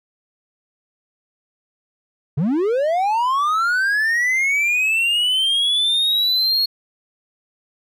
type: linear sweep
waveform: triangle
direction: up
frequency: 126.5 to 4332 Hz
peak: -14 dBFS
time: 2.37-6.66 s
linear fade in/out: 10 ms
effects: none